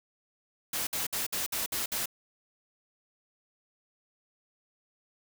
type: noise bursts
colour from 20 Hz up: white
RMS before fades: -32 dBFS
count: 7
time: 0.73-2.058 s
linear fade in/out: 5 ms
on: 140 ms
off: 58 ms
effects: none